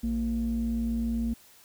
sine tone pair together, 57.5 / 230 Hz, A#1 / A#3, -23 / -23 cents, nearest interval 2 octaves, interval 2400 cents, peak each -30 / -26 dBFS, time 0.03-1.34 s, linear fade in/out 10 ms, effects tanh soft clip ceiling -21 dBFS + white hiss -56 dBFS RMS until 1.64 s

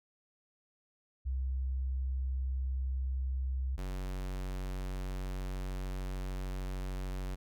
sine / square tone pair in turn, 65.2 / 46.71 Hz, C2 / F#1, -5 / +17 cents, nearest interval tritone, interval 578 cents, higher first, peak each -31 / -36 dBFS, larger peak first, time 1.25-3.77 / 3.77-7.36 s, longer second, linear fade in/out 20 ms, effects none

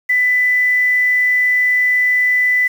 sine tone with quantisation, 1994 Hz, B6, 16 cents sharp, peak -11 dBFS, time 0.09-2.68 s, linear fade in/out 10 ms, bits 6, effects none

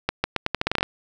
accelerating click train, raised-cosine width 0.3 ms, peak -5 dBFS, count 12, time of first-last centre 0.09-0.829 s, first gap 150 ms, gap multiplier 0.82, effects none

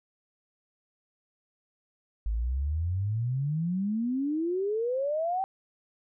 sine exponential sweep, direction up, 51.3 to 784 Hz, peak -26 dBFS, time 2.26-5.44 s, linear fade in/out 0 ms, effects none

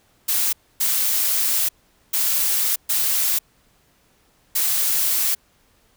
blue noise bursts at uneven times, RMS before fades -20 dBFS, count 5, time 0.28-0.53 / 0.8-1.69 / 2.13-2.76 / 2.89-3.39 / 4.55-5.35 s, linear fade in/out 10 ms, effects pink hiss -60 dBFS RMS until 5.96 s

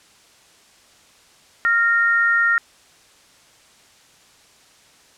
sine tone pair together, 1396.9 / 1848 Hz, F6 / A#6, 0 / -16 cents, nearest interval perfect fourth, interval 484 cents, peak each -17 dBFS, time 1.65-2.58 s, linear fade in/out 0 ms, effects white hiss -52 dBFS RMS until 5.17 s + low-pass 8000 Hz 12 dB/octave

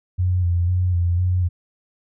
sine tone with vibrato, 88.9 Hz, F2, 31 cents sharp, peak -16 dBFS, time 0.18-1.49 s, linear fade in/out 20 ms, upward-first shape square, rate 2 Hz, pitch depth 36 cents each way, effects none

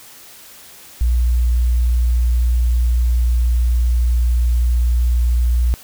sine tone, 59.9 Hz, A#1, 48 cents sharp, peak -12 dBFS, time 1.01-5.74 s, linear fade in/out 0 ms, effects white hiss -41 dBFS RMS until 5.83 s

